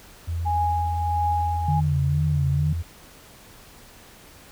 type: tone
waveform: sine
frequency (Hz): 84.1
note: E2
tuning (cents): +35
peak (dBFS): -24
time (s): 0.27-2.83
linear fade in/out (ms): 20
type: tone with tremolo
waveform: sine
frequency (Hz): 829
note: G#5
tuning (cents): -3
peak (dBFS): -20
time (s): 0.45-1.81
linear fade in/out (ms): 20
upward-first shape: triangle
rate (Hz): 1.5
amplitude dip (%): 55
type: tone with vibrato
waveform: sine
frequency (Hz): 144.9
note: D3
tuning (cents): -23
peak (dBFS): -20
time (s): 1.68-2.73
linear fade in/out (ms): 5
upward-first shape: sine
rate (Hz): 2.2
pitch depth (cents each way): 88
effects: pink hiss -48 dBFS RMS until 4.51 s